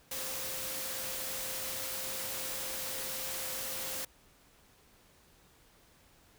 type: tone in noise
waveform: sine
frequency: 525 Hz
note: C5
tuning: 6 cents sharp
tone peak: -48 dBFS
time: 0.11-4.05 s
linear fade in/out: 5 ms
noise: white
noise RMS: -38 dBFS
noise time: 0.11-4.05 s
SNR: -13 dB
effects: pink hiss -63 dBFS RMS until 6.38 s